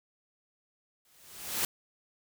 white noise with exponential growth, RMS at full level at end -28 dBFS, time 1.05-1.65 s, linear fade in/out 2 ms, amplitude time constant 130 ms, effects none

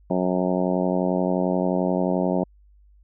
harmonic tone, 91.4 Hz, F#2, 21 cents flat, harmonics 2 / 3 / 4 / 5 / 6 / 7 / 8 / 9 / 10, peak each -24 / -27 / -28 / -32 / -28 / -28 / -35 / -35 / -36 dBFS, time 0.1-2.44 s, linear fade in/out 5 ms, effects added 50 Hz sine -51 dBFS peak until 3.03 s

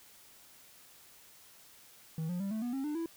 triangle tone with pitch steps, 160 / 177.53 / 196.98 / 218.6 / 242.5 / 269.1 / 298.6 / 331.3 Hz, D#3 / F3 / G3 / A3 / B3 / C4 / D4 / E4, +49 / +29 / +9 / -11 / -31 / +49 / +29 / +9 cents, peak -31 dBFS, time 2.18-3.06 s, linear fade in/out 2 ms, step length 110 ms, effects white hiss -58 dBFS RMS until 3.16 s

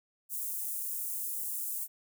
white high-pass noise, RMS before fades -36 dBFS, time 0.29-1.88 s, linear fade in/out 50 ms, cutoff 8500 Hz, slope 24 dB/octave, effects none

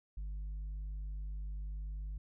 sine tone with tanh clipping, 50.4 Hz, G1, 49 cents sharp, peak -39 dBFS, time 0.17-2.18 s, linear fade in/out 5 ms, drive 3 dB, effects none

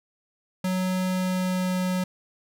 square tone with pitch glide, 185 to 183.62 Hz, F#3 to F#3, 0 to -13 cents, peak -24 dBFS, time 0.64-2.04 s, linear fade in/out 5 ms, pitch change -13 cents, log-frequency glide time 1.06-1.76 s, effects none

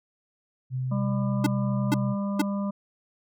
sine tone with pitch glide, 128.7 to 127.81 Hz, C3 to C3, -28 to -40 cents, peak -26 dBFS, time 0.7-2.16 s, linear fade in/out 50 ms, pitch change -12 cents, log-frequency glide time 1.21-1.41 s
harmonic tone, 199.9 Hz, G3, 34 cents sharp, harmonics 1 / 3 / 5 / 6, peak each -26 / -36 / -40 / -42 dBFS, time 0.91-2.71 s, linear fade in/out 10 ms
square tone bursts, 293.7 Hz, D4, in tune, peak -20 dBFS, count 3, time 1.44-2.418 s, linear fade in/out 5 ms, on 26 ms, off 450 ms
effects none

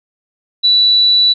sine tone, 3951 Hz, B7, in tune, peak -7 dBFS, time 0.63-1.34 s, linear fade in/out 20 ms, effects none

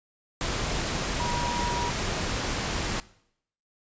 sine tone in noise, 961 Hz, B5, 48 cents flat, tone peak -29 dBFS, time 1.2-1.9 s, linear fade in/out 0 ms, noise pink, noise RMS -29 dBFS, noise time 0.41-3 s, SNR -3 dB, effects noise-tail reverb RT60 0.7 s tail -20 dB re dry + resampled to 16000 Hz

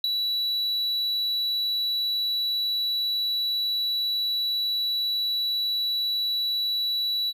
triangle tone with ADSR envelope, 3934 Hz, B7, 7 cents flat, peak -16 dBFS, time 0.04-7.33 s, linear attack 3 ms, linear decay 7 ms, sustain -6 dB, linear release 42 ms, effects none

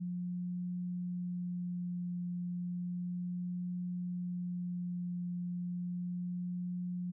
sine tone with vibrato, 177.6 Hz, F3, 29 cents sharp, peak -35 dBFS, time 0-7.12 s, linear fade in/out 20 ms, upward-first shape triangle, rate 0.33 Hz, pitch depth 10 cents each way, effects none

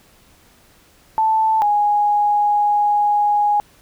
sine tone pair in turn, 880 / 828.3 Hz, A5 / G#5, 0 / -5 cents, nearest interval minor second, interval 105 cents, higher first, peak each -13 dBFS, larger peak neither, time 1.18-1.62 / 1.62-3.6 s, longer second, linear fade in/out 0 ms, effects pink hiss -52 dBFS RMS until 3.81 s

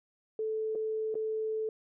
sine tone with dropouts, 437.4 Hz, A4, 10 cents flat, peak -30 dBFS, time 0.39-1.69 s, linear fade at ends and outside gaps 2 ms, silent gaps 0.751-0.755 / 1.143-1.153 s, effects none

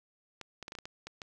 clicks, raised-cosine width 0.2 ms, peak -25 dBFS, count 9, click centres 0.413 / 0.627 / 0.681 / 0.721 / 0.752 / 0.787 / 0.855 / 1.07 / 1.218 s, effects none

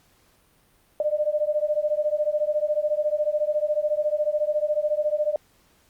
sine beating tone pair, 595 / 609 Hz, D5 / D#5, +22 / -37 cents, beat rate 14 Hz, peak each -24 dBFS, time 1-5.36 s, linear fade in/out 2 ms, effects pink hiss -61 dBFS RMS until 5.89 s + Opus 48 kbps

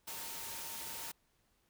sine tone in noise, 914 Hz, A#5, 34 cents flat, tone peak -54 dBFS, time 0.07-1.12 s, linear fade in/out 10 ms, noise white, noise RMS -44 dBFS, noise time 0.07-1.12 s, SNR -13 dB, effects pink hiss -75 dBFS RMS until 1.69 s

